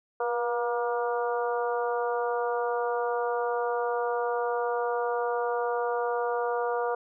harmonic tone with a mistuned harmonic, 237.4 Hz, A#3, 32 cents sharp, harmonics 2 / 3 / 4 / 5 / 6, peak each -28 / -32 / -34 / -36 / -38 dBFS, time 0.2-6.95 s, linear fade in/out 5 ms, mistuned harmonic 2, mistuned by +26 cents, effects none

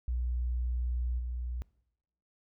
sine tone with level steps, 60.9 Hz, B1, 24 cents flat, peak -29 / -33 dBFS, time 0.08-1.62 s, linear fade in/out 0 ms, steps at 1.18 s, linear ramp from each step 20 ms, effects noise-tail reverb RT60 0.8 s tail -22 dB re dry

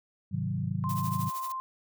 sine chord, Ab dominant seventh, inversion none, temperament equal, 103.83 / 130.81 / 155.56 / 185 Hz, Ab2 / C3 / Eb3 / Gb3, 0 / 0 / 0 / 0 cents, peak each -34 dBFS, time 0.31-1.3 s, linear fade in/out 20 ms
sine tone, 1046.5 Hz, C6, in tune, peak -32 dBFS, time 0.84-1.6 s, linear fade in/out 0 ms
blue noise with tremolo, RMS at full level -39 dBFS, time 0.89-1.52 s, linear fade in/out 2 ms, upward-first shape triangle, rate 13 Hz, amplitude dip 85%
effects none

